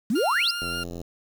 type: exponential sweep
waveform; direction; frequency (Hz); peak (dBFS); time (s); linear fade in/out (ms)
sine; up; 192.8 to 5380; -20; 0.1-0.51; 5
type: tone with vibrato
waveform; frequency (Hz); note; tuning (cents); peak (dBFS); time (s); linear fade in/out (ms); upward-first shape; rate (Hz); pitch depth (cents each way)
20% pulse; 1396.9; F6; 0; -24; 0.15-0.84; 10; sine; 5.2; 18
type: click train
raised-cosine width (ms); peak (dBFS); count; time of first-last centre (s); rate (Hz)
2; -23; 35; 0.62-1.015; 86
effects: 7-bit